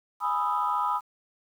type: chord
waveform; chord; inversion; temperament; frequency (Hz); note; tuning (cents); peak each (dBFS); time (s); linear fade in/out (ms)
sine; E major seventh; first; equal; 830.6 / 987.8 / 1244.5 / 1318.5; G#5 / B5 / D#6 / E6; 0 / 0 / 0 / 0; -31 / -27 / -28 / -33; 0.2-1.01; 50
effects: tanh soft clip ceiling -15 dBFS + 9-bit